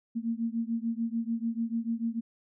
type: beating tone pair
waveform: sine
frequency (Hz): 227 / 233.8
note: A#3 / A#3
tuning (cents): -46 / +5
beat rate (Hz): 6.8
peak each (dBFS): -31 / -32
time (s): 0.15-2.21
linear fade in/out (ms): 20
effects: none